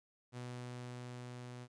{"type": "tone with level ramp", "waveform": "sawtooth", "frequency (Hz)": 123.4, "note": "B2", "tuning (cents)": -1, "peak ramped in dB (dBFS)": [-39, -43], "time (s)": [0.32, 1.68], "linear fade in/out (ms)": 50, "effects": ["resampled to 22050 Hz", "13-bit"]}